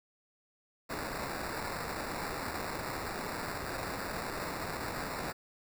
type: noise with sample-and-hold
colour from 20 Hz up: white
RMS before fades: -38 dBFS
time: 0.89-5.33 s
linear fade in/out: 20 ms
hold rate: 3150 Hz
effects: none